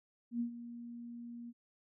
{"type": "tone with ADSR envelope", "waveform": "sine", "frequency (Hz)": 236.9, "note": "A#3", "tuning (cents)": 28, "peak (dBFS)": -31, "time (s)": [0.31, 1.53], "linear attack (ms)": 92, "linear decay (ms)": 100, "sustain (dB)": -13, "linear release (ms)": 41, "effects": []}